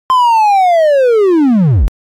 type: linear sweep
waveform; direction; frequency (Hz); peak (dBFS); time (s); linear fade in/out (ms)
triangle; down; 1045 to 32.7; -4; 0.1-1.88; 0
effects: AAC 64 kbps